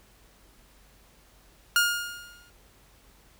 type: tone with exponential decay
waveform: sawtooth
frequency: 1419 Hz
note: F6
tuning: 27 cents sharp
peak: -14 dBFS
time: 1.76-2.5 s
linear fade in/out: 1 ms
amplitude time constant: 160 ms
effects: added 48 Hz sine -59 dBFS peak until 3.39 s + pink hiss -59 dBFS RMS until 3.39 s